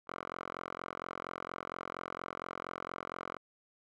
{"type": "tone with band-pass filter", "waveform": "5% pulse", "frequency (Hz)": 44.29, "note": "F1", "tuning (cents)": 25, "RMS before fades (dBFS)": -43, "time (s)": [0.07, 3.38], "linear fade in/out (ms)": 20, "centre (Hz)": 1100, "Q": 2.1, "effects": []}